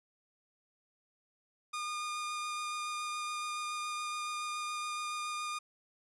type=tone with vibrato; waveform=sawtooth; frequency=1216 Hz; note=D#6; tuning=40 cents flat; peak=-32 dBFS; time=1.73-5.59 s; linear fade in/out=10 ms; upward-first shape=sine; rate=7.1 Hz; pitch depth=9 cents each way; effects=resampled to 24000 Hz